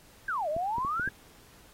sine exponential two-way sweep, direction down then up, 1652 to 583 to 1652 Hz, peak -28 dBFS, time 0.28-1.09 s, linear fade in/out 5 ms, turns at 0.49 s
clicks, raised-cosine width 3 ms, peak -26 dBFS, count 5, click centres 0.565 / 0.783 / 0.849 / 0.997 / 1.076 s
effects pink hiss -57 dBFS RMS until 1.73 s + AAC 48 kbps

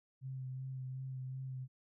sine tone with vibrato, 130.81 Hz, C3, in tune, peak -40 dBFS, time 0.21-1.68 s, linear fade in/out 50 ms, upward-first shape sine, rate 2.7 Hz, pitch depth 21 cents each way, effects none

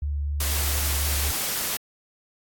sine tone with vibrato, 72.4 Hz, D2, 24 cents flat, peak -24 dBFS, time 0.02-1.31 s, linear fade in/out 5 ms, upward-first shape sine, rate 4 Hz, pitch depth 10 cents each way
white noise, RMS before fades -27 dBFS, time 0.4-1.77 s, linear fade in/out 5 ms
effects AAC 64 kbps

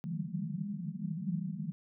pink band-pass noise, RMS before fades -37 dBFS, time 0.04-1.72 s, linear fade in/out 0 ms, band 150 to 210 Hz, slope 96 dB/octave, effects none

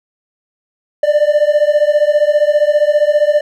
triangle beating tone pair, 587.3 / 602.3 Hz, D5 / D5, 0 / +44 cents, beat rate 15 Hz, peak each -10 dBFS, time 1.03-3.41 s, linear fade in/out 5 ms, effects none

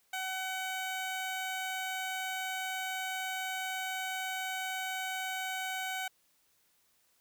15% pulse tone, 754 Hz, F#5, 32 cents sharp, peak -28 dBFS, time 0.13-6.08 s, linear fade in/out 5 ms, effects white hiss -71 dBFS RMS until 7.2 s

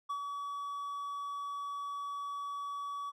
triangle tone with ADSR envelope, 1138 Hz, C#6, 45 cents sharp, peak -31 dBFS, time 0.09-3.12 s, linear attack 14 ms, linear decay 79 ms, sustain -4 dB, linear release 33 ms, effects none

